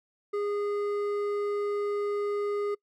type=tone with hard clipping; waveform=sine; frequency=410.4 Hz; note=G#4; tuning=21 cents flat; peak=-29 dBFS; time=0.33-2.75 s; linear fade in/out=10 ms; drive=8 dB; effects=noise-tail reverb RT60 0.1 s tail -25 dB re dry